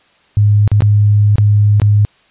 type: tone with dropouts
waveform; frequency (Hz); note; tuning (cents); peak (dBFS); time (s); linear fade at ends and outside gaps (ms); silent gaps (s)
sine; 103.83; G#2; 0; -6; 0.37-2.05; 0; 0.677-0.716 / 0.806-0.821 / 1.357-1.383 / 1.799-1.818
effects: white hiss -51 dBFS RMS until 2.3 s + resampled to 8000 Hz